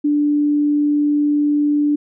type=tone; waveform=sine; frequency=293.7 Hz; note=D4; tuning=in tune; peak=-13 dBFS; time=0.04-1.96 s; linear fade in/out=10 ms; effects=none